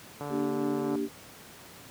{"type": "click train", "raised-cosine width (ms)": 1, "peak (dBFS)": -23, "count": 109, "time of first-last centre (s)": [0.21, 0.955], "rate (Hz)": 145}
{"type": "chord", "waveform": "sine", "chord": "G minor", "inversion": "first", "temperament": "equal", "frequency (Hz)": [233.1, 293.7, 392], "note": ["Bb3", "D4", "G4"], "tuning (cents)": [0, 0, 0], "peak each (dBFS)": [-34, -31, -32], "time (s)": [0.29, 1.09], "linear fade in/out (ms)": 50}
{"effects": ["pink hiss -49 dBFS RMS until 1.9 s", "high-pass 100 Hz 12 dB/octave"]}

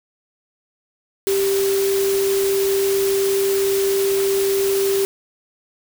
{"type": "tone in noise", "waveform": "sine", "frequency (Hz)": 392, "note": "G4", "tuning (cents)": 0, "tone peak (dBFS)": -16, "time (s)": [1.27, 5.05], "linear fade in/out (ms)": 0, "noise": "white", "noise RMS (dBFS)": -27, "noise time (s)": [1.27, 5.05], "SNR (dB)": 8, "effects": []}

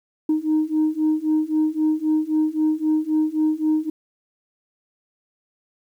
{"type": "beating tone pair", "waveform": "sine", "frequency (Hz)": [308.4, 312.2], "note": ["D#4", "D#4"], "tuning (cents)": [-15, 6], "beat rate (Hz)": 3.8, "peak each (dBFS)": [-20, -19], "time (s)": [0.29, 3.9], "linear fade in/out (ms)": 5, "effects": ["tanh soft clip ceiling -13 dBFS", "9-bit"]}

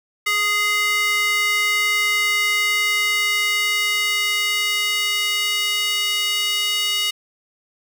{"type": "tone with high-pass filter sweep", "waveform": "square", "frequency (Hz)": 415.3, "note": "G#4", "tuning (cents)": 0, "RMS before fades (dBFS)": -20, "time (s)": [0.26, 7.11], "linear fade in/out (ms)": 10, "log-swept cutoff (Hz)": [1800, 2800], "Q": 2.9, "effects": []}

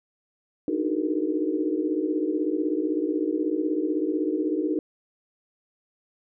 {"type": "tone cluster", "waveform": "sine", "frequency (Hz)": [298.1, 314.2, 373.5, 432.4, 474.3], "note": ["D4", "D#4", "F#4", "A4", "A#4"], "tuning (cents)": [26, 17, 16, -30, 30], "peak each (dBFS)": [-29, -26, -30, -33, -33], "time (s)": [0.68, 4.79], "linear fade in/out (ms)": 2, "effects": []}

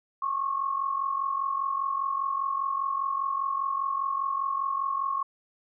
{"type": "tone pair together", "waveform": "sine", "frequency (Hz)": [1087, 1132], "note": ["C#6", "C#6"], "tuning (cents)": [-34, 36], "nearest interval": "minor second", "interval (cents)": 70, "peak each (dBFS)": [-27, -32], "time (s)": [0.22, 5.23], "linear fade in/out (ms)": 5, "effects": []}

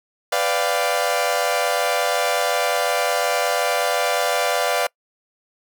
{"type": "chord", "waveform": "sawtooth", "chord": "G dominant seventh", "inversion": "first", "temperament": "equal with one note detuned", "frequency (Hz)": [499, 587.3, 698.5, 784], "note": ["B4", "D5", "F5", "G5"], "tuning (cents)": [18, 0, 0, 0], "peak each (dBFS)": [-21, -19, -19, -24], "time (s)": [0.32, 4.87], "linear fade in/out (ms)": 5, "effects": ["noise-tail reverb RT60 0.1 s tail -25 dB re dry"]}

